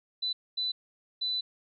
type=tone bursts at uneven times; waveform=sine; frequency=3994 Hz; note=B7; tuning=19 cents sharp; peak=-28 dBFS; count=3; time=0.22-0.33 / 0.57-0.72 / 1.21-1.41 s; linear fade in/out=10 ms; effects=none